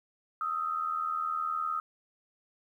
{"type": "tone pair together", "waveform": "sine", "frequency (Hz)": [1252, 1331.8], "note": ["D#6", "E6"], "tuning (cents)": [10, 17], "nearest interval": "minor second", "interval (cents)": 107, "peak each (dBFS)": [-31, -34], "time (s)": [0.41, 1.8], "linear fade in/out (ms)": 2, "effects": ["11-bit"]}